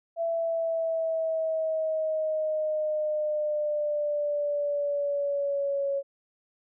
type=exponential sweep; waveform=sine; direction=down; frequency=669 to 554.4 Hz; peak=-25 dBFS; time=0.16-6.03 s; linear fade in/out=50 ms; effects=none